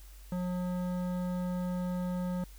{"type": "tone with hard clipping", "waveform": "sine", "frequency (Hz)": 180, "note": "F#3", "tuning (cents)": -47, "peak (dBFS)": -33, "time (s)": [0.32, 2.44], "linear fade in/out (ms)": 2, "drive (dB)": 13, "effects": ["added 48 Hz sine -48 dBFS peak until 2.58 s", "white hiss -59 dBFS RMS until 2.58 s"]}